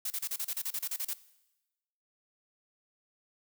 blue noise bursts, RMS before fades -34 dBFS, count 13, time 0.05-1.135 s, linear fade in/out 5 ms, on 53 ms, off 33 ms, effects noise-tail reverb RT60 1.0 s tail -18 dB re dry

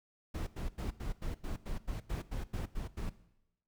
brown noise bursts, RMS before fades -37 dBFS, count 13, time 0.34-3.098 s, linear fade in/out 10 ms, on 130 ms, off 89 ms, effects noise-tail reverb RT60 0.9 s tail -17 dB re dry

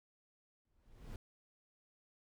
brown noise with exponential growth, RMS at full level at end -43 dBFS, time 0.65-1.16 s, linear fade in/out 2 ms, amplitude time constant 110 ms, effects none

